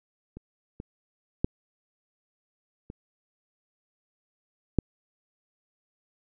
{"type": "clicks", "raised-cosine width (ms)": 3, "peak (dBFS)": [-28, -24, -10, -26, -8], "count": 5, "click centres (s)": [0.37, 0.801, 1.445, 2.901, 4.787], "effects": []}